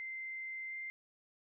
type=tone with pitch glide; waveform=sine; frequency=2081 to 2093 Hz; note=C7 to C7; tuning=-10 to 0 cents; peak=-40 dBFS; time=0-0.9 s; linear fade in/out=0 ms; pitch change=+10 cents; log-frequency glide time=0.68-0.74 s; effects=none

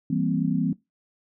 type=chord; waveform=sine; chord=C dominant seventh; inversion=first; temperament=equal; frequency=164.81 / 196 / 233.1 / 261.6 Hz; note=E3 / G3 / Bb3 / C4; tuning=0 / 0 / 0 / 0 cents; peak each=-26 / -28 / -28 / -26 dBFS; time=0.1-0.73 s; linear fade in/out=5 ms; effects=noise-tail reverb RT60 0.2 s tail -21 dB re dry

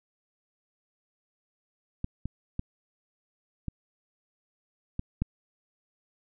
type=clicks; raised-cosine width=5 ms; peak=-18 / -20 / -18 / -20 / -18 / -14 dBFS; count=6; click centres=2.044 / 2.256 / 2.594 / 3.683 / 4.994 / 5.22 s; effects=none

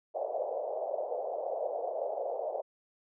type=band-pass noise; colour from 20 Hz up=pink; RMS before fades=-35 dBFS; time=0.14-2.62 s; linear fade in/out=20 ms; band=500 to 710 Hz; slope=48 dB/octave; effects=none

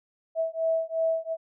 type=beating tone pair; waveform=sine; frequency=650 / 652.8 Hz; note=E5 / E5; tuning=-24 / -17 cents; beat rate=2.8 Hz; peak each=-27 dBFS; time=0.35-1.37 s; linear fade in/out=50 ms; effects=none

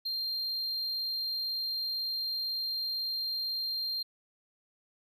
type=tone; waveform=triangle; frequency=4186 Hz; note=C8; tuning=in tune; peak=-30 dBFS; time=0.05-4.03 s; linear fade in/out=10 ms; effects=none

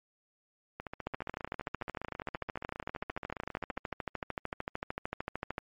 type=two click trains; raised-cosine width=0.5 ms; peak=-24 / -19 dBFS; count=45 / 61; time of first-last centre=0.8-3.773 / 1.07-5.581 s; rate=14.8 / 13.3 Hz; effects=MP3 48 kbps

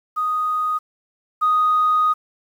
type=tone pair in turn; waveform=sine; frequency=1244.5 / 1244.5 Hz; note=D#6 / D#6; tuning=0 / 0 cents; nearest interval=unison; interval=0 cents; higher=neither; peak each=-18 / -13 dBFS; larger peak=second; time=0.16-0.79 / 1.41-2.14 s; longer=second; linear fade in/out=20 ms; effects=tanh soft clip ceiling -10 dBFS + 8-bit

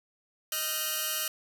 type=tone cluster; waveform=5% pulse; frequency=623 / 1382 / 1549 / 2900 Hz; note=D#5 / F6 / G6 / F#7; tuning=+2 / -19 / -21 / -35 cents; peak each=-25 dBFS; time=0.52-1.28 s; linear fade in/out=2 ms; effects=none

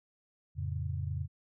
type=chord; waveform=sine; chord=F augmented; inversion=none; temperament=equal; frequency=87.31 / 110 / 138.59 Hz; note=F2 / A2 / C#3; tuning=0 / 0 / 0 cents; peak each=-35 / -39 / -37 dBFS; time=0.55-1.28 s; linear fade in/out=50 ms; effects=none

